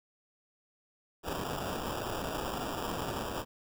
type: noise with sample-and-hold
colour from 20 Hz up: white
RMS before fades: -36 dBFS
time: 1.23-3.45 s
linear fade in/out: 50 ms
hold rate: 2100 Hz
effects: none